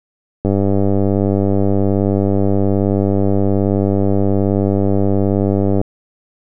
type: click train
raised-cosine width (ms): 2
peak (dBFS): -3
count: 531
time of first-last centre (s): 0.45-5.814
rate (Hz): 98.8
effects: none

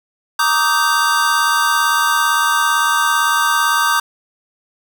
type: chord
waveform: square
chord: Eb major seventh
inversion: second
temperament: just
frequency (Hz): 933.4 / 1166.7 / 1244.5 / 1555.6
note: Bb5 / D6 / Eb6 / G6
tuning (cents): +2 / -12 / 0 / -14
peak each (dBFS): -21 / -19 / -20 / -18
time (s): 0.39-4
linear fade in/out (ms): 5
effects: none

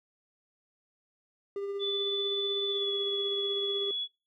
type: tone with tremolo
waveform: triangle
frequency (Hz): 399.5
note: G4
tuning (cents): +33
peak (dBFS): -29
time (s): 1.56-3.91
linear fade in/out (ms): 2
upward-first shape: triangle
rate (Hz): 16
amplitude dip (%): 40
type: tone with pitch glide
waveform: sine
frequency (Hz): 3485 to 3386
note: A7 to G#7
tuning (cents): -17 to +33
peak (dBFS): -30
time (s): 1.79-4.08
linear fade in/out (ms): 50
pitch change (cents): -50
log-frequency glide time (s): 2.68-2.91
effects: noise-tail reverb RT60 0.3 s tail -20 dB re dry

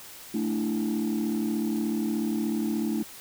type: chord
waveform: sine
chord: A suspended fourth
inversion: none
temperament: just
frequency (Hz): 220 / 293.3 / 330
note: A3 / D4 / E4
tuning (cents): 0 / -2 / +2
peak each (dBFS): -26 / -29 / -29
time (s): 0.34-3.03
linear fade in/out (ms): 5
effects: tanh soft clip ceiling -21 dBFS + white hiss -45 dBFS RMS until 3.2 s

